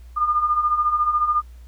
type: beating tone pair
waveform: sine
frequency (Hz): 1201 / 1215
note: D6 / D#6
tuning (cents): +38 / -42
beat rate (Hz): 14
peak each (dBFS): -24 / -18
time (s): 0.16-1.42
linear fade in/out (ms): 20
effects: added 60 Hz sine -39 dBFS peak until 1.67 s + pink hiss -59 dBFS RMS until 1.67 s